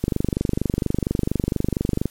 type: click train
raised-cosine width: 3 ms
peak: -7 dBFS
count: 50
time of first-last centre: 0.04-2.056 s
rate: 24.3 Hz
effects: white hiss -51 dBFS RMS until 2.1 s + MP3 64 kbps